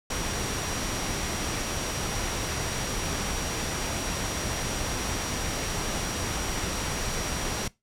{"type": "tone in noise", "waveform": "sine", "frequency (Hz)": 5710, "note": "F8", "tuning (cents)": 37, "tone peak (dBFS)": -39, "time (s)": [0.1, 7.68], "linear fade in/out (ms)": 5, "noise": "pink", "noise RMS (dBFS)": -30, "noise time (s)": [0.1, 7.68], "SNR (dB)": -12, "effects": ["noise-tail reverb RT60 0.2 s tail -21 dB re dry", "low-pass 10000 Hz 12 dB/octave"]}